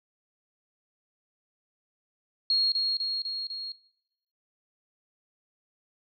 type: tone with echo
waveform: sine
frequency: 4283 Hz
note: C8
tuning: 40 cents sharp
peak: -21 dBFS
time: 2.5-2.72 s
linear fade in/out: 2 ms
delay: 250 ms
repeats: 4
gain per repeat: -3 dB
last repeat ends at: 3.72 s
effects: noise-tail reverb RT60 0.9 s tail -21 dB re dry